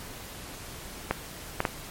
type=clicks; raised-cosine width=0.5 ms; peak=-9 dBFS; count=3; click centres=1.11 / 1.604 / 1.652 s; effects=pink hiss -42 dBFS RMS until 1.9 s + MP3 64 kbps